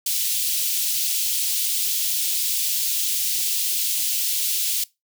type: high-pass noise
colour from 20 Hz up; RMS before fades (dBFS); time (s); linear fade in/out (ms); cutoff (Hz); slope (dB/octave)
white; -23; 0.06-4.84; 5; 2900; 24
effects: noise-tail reverb RT60 0.2 s tail -21 dB re dry